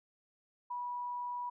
sine tone, 976 Hz, B5, 21 cents flat, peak -36 dBFS, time 0.7-1.5 s, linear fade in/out 10 ms, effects none

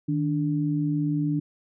sine tone pair together, 154.73 / 292.1 Hz, D#3 / D4, -9 / -9 cents, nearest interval major seventh, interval 1100 cents, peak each -25 / -25 dBFS, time 0.08-1.4 s, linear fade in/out 10 ms, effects none

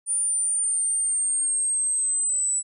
sine linear sweep, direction down, 9300 to 7902 Hz, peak -21 dBFS, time 0.06-2.63 s, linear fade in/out 50 ms, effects none

